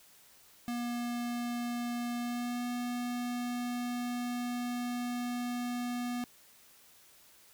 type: tone with pitch glide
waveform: square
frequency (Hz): 239.9 to 243.7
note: A#3 to B3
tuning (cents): +50 to -23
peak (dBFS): -34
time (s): 0.68-6.24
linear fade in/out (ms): 0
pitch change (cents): +27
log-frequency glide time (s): 2.18-2.65
effects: white hiss -60 dBFS RMS until 7.53 s